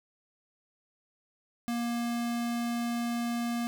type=tone; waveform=square; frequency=236.5 Hz; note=A#3; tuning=25 cents sharp; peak=-30 dBFS; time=1.68-3.67 s; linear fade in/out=0 ms; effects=none